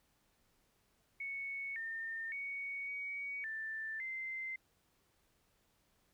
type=tone with pitch steps; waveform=sine; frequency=2215 / 1812 / 2232 / 2251 / 1772 / 2077 Hz; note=C#7 / A#6 / C#7 / C#7 / A6 / C7; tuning=-2 / -50 / +11 / +26 / +12 / -13 cents; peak=-39 dBFS; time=1.2-4.56 s; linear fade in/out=5 ms; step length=560 ms; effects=pink hiss -75 dBFS RMS until 6.13 s